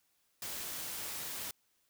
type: noise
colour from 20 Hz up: white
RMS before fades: -41 dBFS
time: 0.42-1.51 s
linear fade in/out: 2 ms
effects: white hiss -75 dBFS RMS until 1.89 s